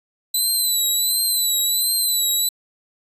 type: tone with vibrato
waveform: 10% pulse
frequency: 3996 Hz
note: B7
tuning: 20 cents sharp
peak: -10 dBFS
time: 0.34-2.49 s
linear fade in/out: 5 ms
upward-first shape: triangle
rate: 1.4 Hz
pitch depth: 75 cents each way
effects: resampled to 32000 Hz